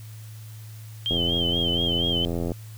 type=tone with vibrato; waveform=sine; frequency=3136 Hz; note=G7; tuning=in tune; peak=-23 dBFS; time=1.06-2.25 s; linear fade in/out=0 ms; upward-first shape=sine; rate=4.2 Hz; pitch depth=70 cents each way
type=click train; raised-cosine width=2 ms; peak=-15 dBFS; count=121; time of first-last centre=1.11-2.518 s; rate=85.2 Hz
effects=added 109 Hz sine -38 dBFS peak until 2.77 s + white hiss -51 dBFS RMS until 2.77 s